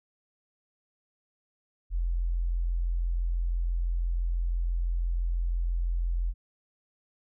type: tone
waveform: sine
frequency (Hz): 43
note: F1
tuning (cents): -26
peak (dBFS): -25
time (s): 1.9-6.34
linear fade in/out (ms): 50
effects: none